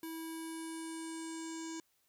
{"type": "tone with low-pass filter sweep", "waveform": "square", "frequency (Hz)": 325.2, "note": "E4", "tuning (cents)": -23, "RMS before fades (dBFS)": -43, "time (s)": [0.03, 1.8], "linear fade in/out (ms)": 2, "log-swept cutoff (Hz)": [12000, 6900], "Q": 6.1, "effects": ["white hiss -75 dBFS RMS until 2.08 s"]}